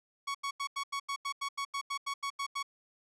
sawtooth tone bursts, 1115 Hz, C#6, 10 cents sharp, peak -29 dBFS, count 15, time 0.27-2.629 s, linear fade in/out 10 ms, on 77 ms, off 86 ms, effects low-pass 8000 Hz 12 dB/octave

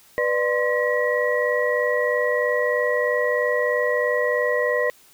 sine tone cluster, 492.9 / 596 / 1046 / 1917 Hz, B4 / D5 / C6 / A#6, -3 / +25 / -1 / +48 cents, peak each -22 / -24 / -30 / -24 dBFS, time 0.18-4.9 s, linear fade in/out 0 ms, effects white hiss -53 dBFS RMS until 5.13 s

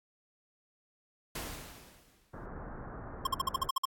pink noise with exponential decay, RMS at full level -37 dBFS, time 1.35-2.46 s, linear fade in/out 5 ms, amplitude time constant 240 ms
pink low-pass noise, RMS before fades -44 dBFS, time 2.33-3.69 s, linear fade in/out 10 ms, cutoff 1600 Hz, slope 48 dB/octave
square tone bursts, 1068 Hz, C6, 35 cents sharp, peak -27 dBFS, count 9, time 3.25-3.854 s, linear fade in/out 5 ms, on 20 ms, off 53 ms
effects AAC 64 kbps

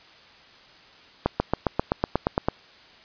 accelerating click train, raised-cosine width 1 ms, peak -6 dBFS, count 11, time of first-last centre 1.26-2.485 s, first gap 140 ms, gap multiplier 0.97, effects white hiss -51 dBFS RMS until 3.04 s + resampled to 11025 Hz

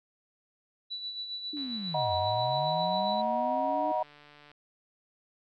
sine tone with tremolo, 3951 Hz, B7, in tune, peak -33 dBFS, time 0.9-3.22 s, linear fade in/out 20 ms, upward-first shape sine, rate 7.4 Hz, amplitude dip 50%
sine linear two-way sweep, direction down then up, 304.5 to 87.5 to 304.5 Hz, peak -35 dBFS, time 1.53-3.92 s, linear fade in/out 5 ms, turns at 2.14 s
click train, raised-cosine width 0.3 ms, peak -38 dBFS, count 434, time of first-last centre 1.57-4.516 s, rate 147 Hz
sine chord, D# minor, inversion none, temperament equal with one note detuned, 622.3 / 740 / 955.2 Hz, D#5 / F#5 / A#5, 0 / 0 / +42 cents, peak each -31 dBFS, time 1.94-4.03 s, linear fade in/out 5 ms
effects none

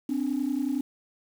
sine tone pair together, 259.1 / 290 Hz, C4 / D4, -17 / -22 cents, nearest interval major second, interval 195 cents, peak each -27 dBFS, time 0.09-0.81 s, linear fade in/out 5 ms, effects tanh soft clip ceiling -19 dBFS + 8-bit

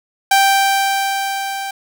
sawtooth tone with level ramp, 784 Hz, G5, in tune, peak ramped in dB -5 to -19 dBFS, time 0.31-1.71 s, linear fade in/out 5 ms, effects 7-bit

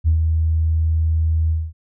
sine tone with ADSR envelope, 80.1 Hz, E2, 49 cents flat, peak -10 dBFS, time 0.04-1.73 s, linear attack 36 ms, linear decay 100 ms, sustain -4 dB, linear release 230 ms, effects tanh soft clip ceiling -7 dBFS

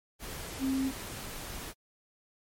sine tone in noise, 266.4 Hz, C4, 31 cents sharp, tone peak -27 dBFS, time 0.59-0.92 s, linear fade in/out 50 ms, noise pink, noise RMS -41 dBFS, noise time 0.19-1.74 s, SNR +11 dB, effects MP3 64 kbps

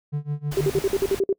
triangle tone with tremolo, 146.83 Hz, D3, in tune, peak -20 dBFS, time 0.12-0.8 s, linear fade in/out 20 ms, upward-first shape sine, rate 6.2 Hz, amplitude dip 95%
pink noise, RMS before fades -35 dBFS, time 0.51-1.2 s, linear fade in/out 10 ms
sine tone bursts, 390.4 Hz, G4, 7 cents flat, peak -17 dBFS, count 9, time 0.57-1.328 s, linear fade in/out 2 ms, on 38 ms, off 52 ms
effects noise-tail reverb RT60 0.1 s tail -25 dB re dry

